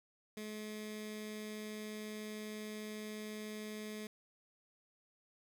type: tone with notch filter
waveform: 15% pulse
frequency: 213.6 Hz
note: G#3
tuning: 49 cents sharp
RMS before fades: -45 dBFS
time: 0.37-4.07 s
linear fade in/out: 2 ms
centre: 810 Hz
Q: 0.89
effects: none